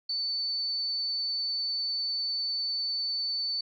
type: tone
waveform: sine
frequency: 4510 Hz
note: C#8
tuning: 29 cents sharp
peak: -28 dBFS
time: 0.09-3.61 s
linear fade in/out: 5 ms
effects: none